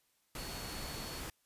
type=tone in noise; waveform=sine; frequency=4400 Hz; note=C#8; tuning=14 cents flat; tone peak=-49 dBFS; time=0.38-1.2 s; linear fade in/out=2 ms; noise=pink; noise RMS=-43 dBFS; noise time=0.35-1.3 s; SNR=-9 dB; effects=white hiss -75 dBFS RMS until 1.45 s + resampled to 32000 Hz